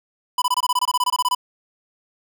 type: tone bursts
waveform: square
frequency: 995 Hz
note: B5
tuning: 13 cents sharp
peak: -17 dBFS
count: 16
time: 0.38-1.349 s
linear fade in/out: 5 ms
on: 39 ms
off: 23 ms
effects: none